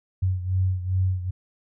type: beating tone pair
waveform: sine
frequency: 92.5 / 95 Hz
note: F#2 / F#2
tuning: 0 / +46 cents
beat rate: 2.5 Hz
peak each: -22 / -27 dBFS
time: 0.22-1.31 s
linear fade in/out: 10 ms
effects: none